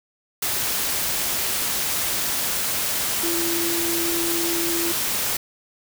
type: tone in noise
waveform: sine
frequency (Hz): 338.1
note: E4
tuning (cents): +44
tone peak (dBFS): -25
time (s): 3.23-4.92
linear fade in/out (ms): 5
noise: white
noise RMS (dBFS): -24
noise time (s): 0.42-5.37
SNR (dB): -4
effects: none